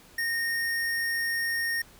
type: tone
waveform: square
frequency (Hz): 1847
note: A#6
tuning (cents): -16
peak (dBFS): -27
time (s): 0.18-1.82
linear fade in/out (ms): 5
effects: pink hiss -54 dBFS RMS until 1.99 s